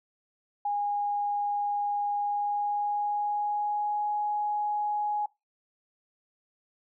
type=tone with pitch glide; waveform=sine; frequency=820 to 834.3 Hz; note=G#5 to G#5; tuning=-22 to +8 cents; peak=-26 dBFS; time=0.65-5.26 s; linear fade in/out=5 ms; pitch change=+30 cents; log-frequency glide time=2.18-4.1 s; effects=noise-tail reverb RT60 0.2 s tail -21 dB re dry